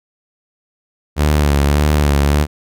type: tone with vibrato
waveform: sawtooth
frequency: 73 Hz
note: D2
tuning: 10 cents flat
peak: -7 dBFS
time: 1.16-2.47 s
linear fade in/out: 50 ms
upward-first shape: sine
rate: 1.7 Hz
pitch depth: 52 cents each way
effects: none